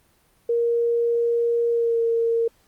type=tone with pitch glide; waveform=sine; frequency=469.3 to 460.7 Hz; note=A#4 to A#4; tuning=+12 to -20 cents; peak=-18 dBFS; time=0.49-2.48 s; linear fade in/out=5 ms; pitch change=-32 cents; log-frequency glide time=1.7-2.01 s; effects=pink hiss -61 dBFS RMS until 2.67 s + Opus 32 kbps